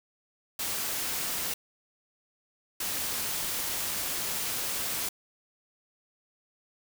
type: noise bursts at uneven times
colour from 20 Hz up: white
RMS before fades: -32 dBFS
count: 2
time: 0.59-1.54 / 2.8-5.09 s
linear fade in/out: 5 ms
effects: none